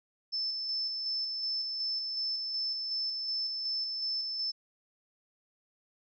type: tone with tremolo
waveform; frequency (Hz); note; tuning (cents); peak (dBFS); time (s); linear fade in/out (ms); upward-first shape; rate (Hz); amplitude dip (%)
sine; 5274; E8; 0; -30; 0.32-4.52; 20; square; 2.7; 30
effects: none